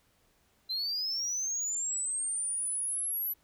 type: linear sweep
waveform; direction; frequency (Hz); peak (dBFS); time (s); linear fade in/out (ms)
sine; up; 4034 to 11880; -28; 0.69-3.34; 20
effects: tanh soft clip ceiling -29 dBFS + pink hiss -69 dBFS RMS until 3.43 s